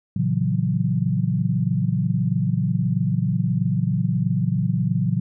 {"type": "chord", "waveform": "sine", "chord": "F# dominant seventh", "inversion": "first", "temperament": "just", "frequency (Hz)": [115.62, 138.75, 166.5, 185], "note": ["A#2", "C#3", "E3", "F#3"], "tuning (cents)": [-14, 2, 18, 0], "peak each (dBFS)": -24, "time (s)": [0.16, 5.2], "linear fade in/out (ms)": 5, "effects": []}